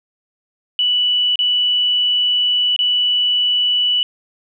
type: tone with dropouts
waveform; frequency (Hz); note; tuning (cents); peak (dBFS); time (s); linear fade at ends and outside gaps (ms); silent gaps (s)
sine; 2960; F#7; 0; -13; 0.79-4.03; 1; 1.357-1.39 / 2.763-2.79
effects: none